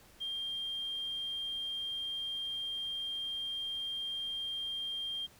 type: tone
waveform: sine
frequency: 3195 Hz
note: G7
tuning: 32 cents sharp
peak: -34 dBFS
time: 0.2-5.27 s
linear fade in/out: 20 ms
effects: tanh soft clip ceiling -31 dBFS + pink hiss -60 dBFS RMS until 5.39 s